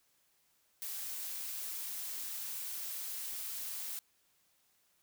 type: noise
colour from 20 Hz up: blue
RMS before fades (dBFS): -41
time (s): 0.82-3.99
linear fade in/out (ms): 0
effects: white hiss -73 dBFS RMS until 5.02 s